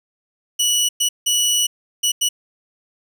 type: tone bursts at uneven times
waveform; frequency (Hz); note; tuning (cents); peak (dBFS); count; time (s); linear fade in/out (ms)
20% pulse; 2941; F#7; -11; -10; 5; 0.59-0.89 / 1-1.09 / 1.26-1.67 / 2.03-2.12 / 2.21-2.29; 10
effects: none